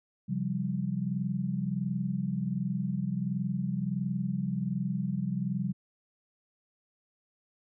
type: chord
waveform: sine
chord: C suspended fourth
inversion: none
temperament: equal with one note detuned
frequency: 134.18 / 174.61 / 196 Hz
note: C3 / F3 / G3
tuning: +44 / 0 / 0 cents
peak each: -34 / -33 / -32 dBFS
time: 0.28-5.73 s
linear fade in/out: 20 ms
effects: none